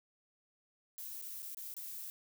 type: noise with dropouts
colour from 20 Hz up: violet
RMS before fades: -45 dBFS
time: 0.98-2.1 s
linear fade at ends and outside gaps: 0 ms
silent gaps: 1.215-1.223 / 1.421-1.427 / 1.547-1.571 / 1.74-1.766 s
effects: none